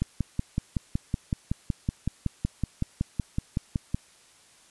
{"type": "click train", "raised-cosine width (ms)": 5, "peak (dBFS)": -13, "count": 22, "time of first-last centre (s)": [0.02, 3.945], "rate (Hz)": 5.35, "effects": ["white hiss -57 dBFS RMS until 4.7 s", "resampled to 24000 Hz"]}